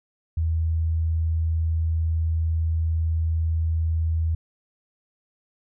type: tone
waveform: sine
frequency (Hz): 81.1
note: E2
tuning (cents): -28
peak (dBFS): -20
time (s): 0.37-4.35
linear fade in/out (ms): 5
effects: none